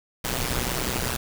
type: noise with amplitude modulation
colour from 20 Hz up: pink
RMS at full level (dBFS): -23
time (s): 0.24-1.17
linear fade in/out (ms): 10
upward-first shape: sine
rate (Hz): 124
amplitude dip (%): 90
effects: none